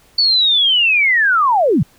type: linear sweep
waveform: sine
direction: down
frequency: 4521 to 108.7 Hz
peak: -10 dBFS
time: 0.18-1.83 s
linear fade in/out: 5 ms
effects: pink hiss -51 dBFS RMS until 1.98 s